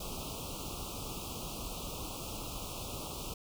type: band-stop noise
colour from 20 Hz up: pink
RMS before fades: -41 dBFS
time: 0-3.34 s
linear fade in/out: 5 ms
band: 1300 to 2500 Hz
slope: 96 dB/octave
effects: none